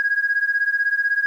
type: beating tone pair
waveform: sine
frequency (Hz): 1640 / 1656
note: G#6 / G#6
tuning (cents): -22 / -5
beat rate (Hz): 16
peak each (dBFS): -19 / -21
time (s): 0-1.26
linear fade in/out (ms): 0
effects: tanh soft clip ceiling -10 dBFS + 9-bit